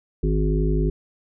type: harmonic tone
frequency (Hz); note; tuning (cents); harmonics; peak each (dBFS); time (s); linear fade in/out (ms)
51.6; G#1; -10; 1 / 3 / 5 / 7 / 8; -20 / -24 / -29 / -27 / -30; 0.23-0.9; 5
effects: none